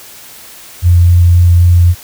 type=tone with vibrato; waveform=sine; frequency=87.31 Hz; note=F2; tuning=in tune; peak=-3 dBFS; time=0.82-1.95 s; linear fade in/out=50 ms; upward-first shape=square; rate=3.8 Hz; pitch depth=9 cents each way; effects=white hiss -34 dBFS RMS until 2.03 s